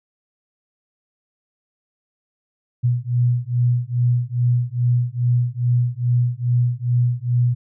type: beating tone pair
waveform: sine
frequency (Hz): 120.8 / 123.2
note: B2 / B2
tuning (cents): -38 / -4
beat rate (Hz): 2.4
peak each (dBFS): -19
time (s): 2.83-7.55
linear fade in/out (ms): 20
effects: none